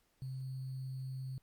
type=tone with sample-and-hold; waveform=sine; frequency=131.5 Hz; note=C3; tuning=9 cents sharp; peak=-39 dBFS; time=0.22-1.38 s; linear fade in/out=0 ms; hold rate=4410 Hz; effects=pink hiss -75 dBFS RMS until 1.42 s + Opus 48 kbps